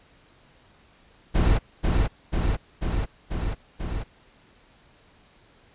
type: noise with echo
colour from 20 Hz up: brown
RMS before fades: -19 dBFS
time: 1.34-1.59 s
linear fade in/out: 20 ms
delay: 490 ms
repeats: 5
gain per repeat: -2 dB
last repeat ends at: 4.04 s
effects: pink hiss -57 dBFS RMS until 5.74 s + resampled to 8000 Hz